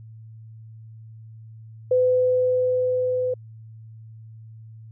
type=tone with level ramp; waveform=sine; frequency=505 Hz; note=B4; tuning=39 cents sharp; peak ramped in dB=-15 to -21 dBFS; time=1.91-3.34 s; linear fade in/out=5 ms; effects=added 111 Hz sine -40 dBFS peak until 4.91 s